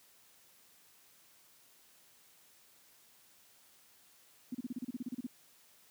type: tone bursts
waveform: sine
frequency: 247.9 Hz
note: B3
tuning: 7 cents sharp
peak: -35 dBFS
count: 13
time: 4.52-5.267 s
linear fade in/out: 5 ms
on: 27 ms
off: 33 ms
effects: white hiss -64 dBFS RMS until 5.9 s + high-pass 80 Hz 12 dB/octave